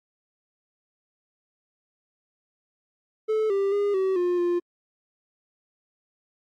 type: tone with pitch steps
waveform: triangle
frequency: 435 / 394.6 / 406.9 / 380.6 / 354.8 / 350 Hz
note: A4 / G4 / G#4 / F#4 / F4 / F4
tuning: -20 / +11 / -35 / +49 / +27 / +4 cents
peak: -19 dBFS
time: 3.28-4.6 s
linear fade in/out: 20 ms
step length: 220 ms
effects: AAC 64 kbps